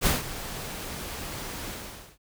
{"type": "noise with ADSR envelope", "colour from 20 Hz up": "pink", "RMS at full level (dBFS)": -22, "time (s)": [0.01, 2.18], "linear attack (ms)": 48, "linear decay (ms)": 160, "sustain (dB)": -14, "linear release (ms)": 500, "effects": []}